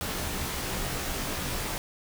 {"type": "noise with comb filter", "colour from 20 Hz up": "pink", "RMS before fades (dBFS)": -32, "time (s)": [0.01, 1.78], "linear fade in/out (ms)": 0, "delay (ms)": 19, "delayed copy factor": -0.95, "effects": []}